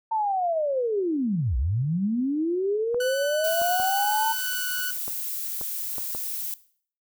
sine linear two-way sweep, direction down then up, 905 to 55 to 905 Hz, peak -22 dBFS, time 0.11-4.33 s, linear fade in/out 10 ms, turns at 1.57 s
clicks, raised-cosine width 1 ms, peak -23 dBFS, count 7, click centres 2.945 / 3.617 / 3.799 / 5.08 / 5.613 / 5.982 / 6.149 s
sawtooth tone with vibrato, 1491 Hz, F#6, 13 cents sharp, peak -25 dBFS, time 3-4.91 s, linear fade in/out 5 ms, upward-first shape sine, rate 1 Hz, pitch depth 12 cents each way
violet noise, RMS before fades -31 dBFS, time 3.44-6.54 s, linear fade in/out 2 ms
effects noise-tail reverb RT60 0.5 s tail -17 dB re dry

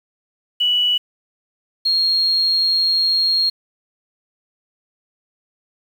sine tone pair in turn, 2949 / 4257 Hz, F#7 / C8, -6 / +29 cents, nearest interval tritone, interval 635 cents, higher second, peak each -14 / -14 dBFS, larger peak neither, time 0.6-0.98 / 1.85-3.5 s, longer second, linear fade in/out 10 ms, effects 7-bit

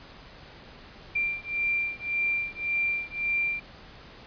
sine beating tone pair, 2368 / 2369.8 Hz, D7 / D7, +14 / +15 cents, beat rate 1.8 Hz, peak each -29 dBFS, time 1.15-3.6 s, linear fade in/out 10 ms, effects pink hiss -48 dBFS RMS until 4.26 s + resampled to 11025 Hz

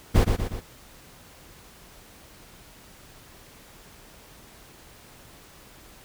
brown noise with echo, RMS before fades -17 dBFS, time 0.14-0.25 s, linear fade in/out 20 ms, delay 120 ms, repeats 3, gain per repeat -5 dB, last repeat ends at 0.61 s, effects pink hiss -50 dBFS RMS until 6.04 s

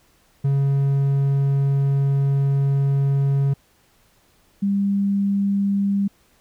triangle / sine tone pair in turn, 138.59 / 199.02 Hz, C#3 / G3, 0 / +26 cents, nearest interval tritone, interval 626 cents, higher second, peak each -14 / -17 dBFS, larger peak first, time 0.44-3.54 / 4.62-6.08 s, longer first, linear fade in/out 10 ms, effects pink hiss -59 dBFS RMS until 6.4 s

